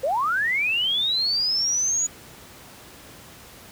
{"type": "linear sweep", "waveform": "sine", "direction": "up", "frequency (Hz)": [493.9, 6870], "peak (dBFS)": -20, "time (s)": [0.03, 2.07], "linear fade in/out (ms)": 10, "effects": ["pink hiss -45 dBFS RMS until 3.71 s", "high-pass 60 Hz 12 dB/octave"]}